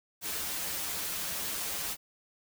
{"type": "noise with comb filter", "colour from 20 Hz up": "white", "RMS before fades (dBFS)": -35, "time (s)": [0.21, 1.97], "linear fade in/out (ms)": 50, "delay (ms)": 8.1, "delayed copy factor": -0.8, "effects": []}